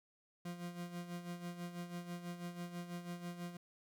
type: tone with tremolo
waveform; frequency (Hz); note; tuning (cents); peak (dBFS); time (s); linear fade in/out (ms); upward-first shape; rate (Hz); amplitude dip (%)
40% pulse; 174.61; F3; 0; -40; 0.45-3.57; 5; sine; 6.1; 65
effects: none